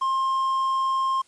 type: tone with quantisation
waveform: triangle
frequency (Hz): 1062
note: C6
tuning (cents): +25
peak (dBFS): -19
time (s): 0.01-1.22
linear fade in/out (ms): 10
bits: 8
effects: white hiss -59 dBFS RMS until 1.27 s + resampled to 22050 Hz